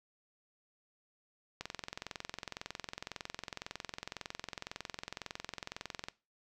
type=click train; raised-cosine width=0.2 ms; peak=-22 dBFS; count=99; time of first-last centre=1.61-6.085 s; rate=21.9 Hz; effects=noise-tail reverb RT60 0.3 s tail -20 dB re dry